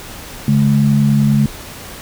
sine tone pair together, 141.56 / 212.1 Hz, C#3 / G#3, +37 / +37 cents, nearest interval perfect fifth, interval 700 cents, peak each -12 dBFS, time 0.48-1.46 s, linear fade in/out 2 ms, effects pink hiss -32 dBFS RMS until 2.01 s

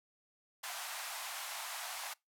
pink band-pass noise, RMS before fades -43 dBFS, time 0.63-2.14 s, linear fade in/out 10 ms, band 680 to 15000 Hz, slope 48 dB/octave, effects noise-tail reverb RT60 0.2 s tail -24 dB re dry

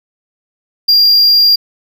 triangle tone, 4783 Hz, D8, 31 cents sharp, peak -4 dBFS, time 0.88-1.56 s, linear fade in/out 10 ms, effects none

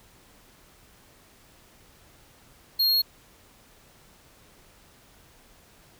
square tone, 4274 Hz, C8, 36 cents sharp, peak -20 dBFS, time 2.79-3.02 s, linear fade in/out 10 ms, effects pink hiss -56 dBFS RMS until 5.99 s

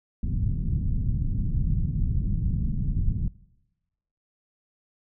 pink low-pass noise, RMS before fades -25 dBFS, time 0.23-3.28 s, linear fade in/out 2 ms, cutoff 180 Hz, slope 24 dB/octave, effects noise-tail reverb RT60 1.0 s tail -22 dB re dry

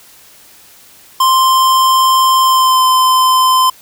square tone with pitch glide, 1046.5 to 1031.5 Hz, C6 to C6, 0 to -25 cents, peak -8 dBFS, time 1.2-3.7 s, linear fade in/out 5 ms, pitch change -25 cents, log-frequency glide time 2.43-2.83 s, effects white hiss -42 dBFS RMS until 3.81 s

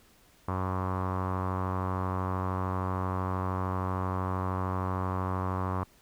sawtooth tone with low-pass filter, 93 Hz, F#2, 9 cents sharp, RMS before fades -31 dBFS, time 0.48-5.84 s, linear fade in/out 5 ms, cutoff 1100 Hz, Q 4.8, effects pink hiss -61 dBFS RMS until 6.01 s

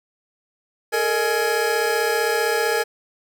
square tone cluster, 424.9 / 460.4 / 617 / 837 / 1678 Hz, G#4 / A#4 / D#5 / G#5 / G#6, +40 / -22 / -15 / +13 / +17 cents, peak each -27 / -23 / -31 / -27 / -26 dBFS, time 0.92-2.84 s, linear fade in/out 20 ms, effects none

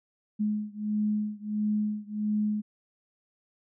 sine beating tone pair, 210.4 / 211.9 Hz, G#3 / G#3, +23 / +35 cents, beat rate 1.5 Hz, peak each -29 / -30 dBFS, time 0.39-2.62 s, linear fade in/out 20 ms, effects none

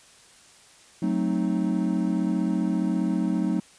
triangle chord, F# diminished seventh, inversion none, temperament equal, 185 / 220 / 261.6 / 311.1 Hz, F#3 / A3 / C4 / Eb4, 0 / 0 / 0 / 0 cents, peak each -24 / -26 / -28 / -26 dBFS, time 1.02-3.6 s, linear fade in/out 5 ms, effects white hiss -53 dBFS RMS until 3.78 s + resampled to 22050 Hz

